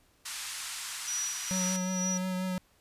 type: band-pass noise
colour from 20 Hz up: white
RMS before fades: -39 dBFS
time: 0.25-1.77 s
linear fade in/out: 10 ms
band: 1000 to 9800 Hz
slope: 24 dB/octave
type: tone with tremolo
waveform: sine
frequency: 5840 Hz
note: F#8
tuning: 24 cents flat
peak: -30 dBFS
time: 1.07-2.18 s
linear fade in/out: 10 ms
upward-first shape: sine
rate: 2.2 Hz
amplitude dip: 65%
type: tone with vibrato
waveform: square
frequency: 185 Hz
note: F#3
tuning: in tune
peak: -31 dBFS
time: 1.51-2.58 s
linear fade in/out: 0 ms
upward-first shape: triangle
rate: 5.6 Hz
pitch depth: 22 cents each way
effects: pink hiss -66 dBFS RMS until 2.8 s + resampled to 32000 Hz